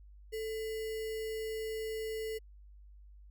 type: tone with sample-and-hold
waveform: sine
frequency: 440 Hz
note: A4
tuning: in tune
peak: -35 dBFS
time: 0.32-2.39 s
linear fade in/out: 20 ms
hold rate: 2450 Hz
effects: added 50 Hz sine -52 dBFS peak until 3.3 s